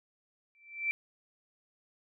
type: tone with exponential growth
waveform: sine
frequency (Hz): 2337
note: D7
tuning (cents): -9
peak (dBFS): -25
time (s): 0.55-0.91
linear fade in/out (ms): 0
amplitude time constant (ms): 77
effects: none